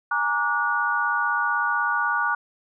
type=tone cluster; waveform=sine; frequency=832 / 928 / 1165 / 1454 Hz; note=G#5 / A#5 / D6 / F#6; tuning=+3 / -8 / -14 / -31 cents; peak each=-31 / -28 / -26 / -23 dBFS; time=0.11-2.35 s; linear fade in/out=5 ms; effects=none

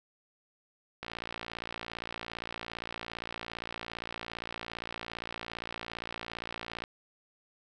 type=click train; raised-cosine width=0.3 ms; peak=-21 dBFS; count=335; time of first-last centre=1.03-6.839 s; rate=57.5 Hz; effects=none

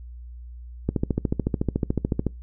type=click train; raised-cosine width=3 ms; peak=-9 dBFS; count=20; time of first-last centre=0.89-2.267 s; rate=13.8 Hz; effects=noise-tail reverb RT60 0.2 s tail -24 dB re dry + added 60 Hz sine -37 dBFS peak until 2.42 s

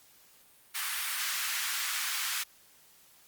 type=high-pass noise; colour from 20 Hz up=pink; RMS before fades=-33 dBFS; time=0.74-2.44 s; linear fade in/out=20 ms; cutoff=1300 Hz; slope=24 dB/octave; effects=white hiss -60 dBFS RMS until 3.27 s + Opus 48 kbps

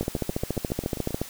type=two click trains; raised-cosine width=2 ms; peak=-20 / -12 dBFS; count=9 / 18; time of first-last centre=0.03-1.107 / 0.01-1.216 s; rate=7.43 / 14.1 Hz; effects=white hiss -42 dBFS RMS until 1.29 s

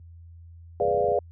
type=chord; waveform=sine; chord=G# diminished seventh; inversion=none; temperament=equal; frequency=415.3 / 493.9 / 587.3 / 698.5 Hz; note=G#4 / B4 / D5 / F5; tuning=0 / 0 / 0 / 0 cents; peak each=-26 dBFS; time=0.8-1.19 s; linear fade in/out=2 ms
type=clicks; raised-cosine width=5 ms; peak=-26 dBFS; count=10; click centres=0.821 / 0.852 / 0.882 / 0.912 / 0.945 / 0.975 / 1.007 / 1.042 / 1.085 / 1.118 s
effects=added 84 Hz sine -41 dBFS peak until 1.31 s + high-pass 80 Hz 12 dB/octave

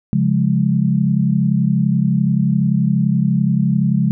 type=chord; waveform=sine; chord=Db major; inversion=none; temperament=equal with one note detuned; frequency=138.59 / 176.03 / 207.7 Hz; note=Db3 / F3 / Ab3; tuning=0 / +14 / 0 cents; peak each=-17 dBFS; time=0.13-4.11 s; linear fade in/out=0 ms; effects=none

